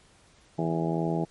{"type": "harmonic tone", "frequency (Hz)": 82.3, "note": "E2", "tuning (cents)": -2, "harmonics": [2, 3, 4, 5, 6, 7, 8, 9, 10], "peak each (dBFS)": [-28, -37, -31, -34, -38, -41, -35, -44, -36], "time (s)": [0.58, 1.25], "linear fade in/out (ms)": 10, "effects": ["pink hiss -59 dBFS RMS until 1.3 s", "MP3 48 kbps"]}